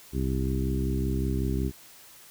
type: harmonic tone with a mistuned harmonic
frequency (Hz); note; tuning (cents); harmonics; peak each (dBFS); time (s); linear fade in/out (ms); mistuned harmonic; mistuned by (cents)
65.41; C2; 0; 1 / 2 / 3 / 4 / 5 / 6; -28 / -31 / -33 / -34 / -35 / -36; 0.12-1.72; 50; 1; -17
effects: white hiss -51 dBFS RMS until 2.3 s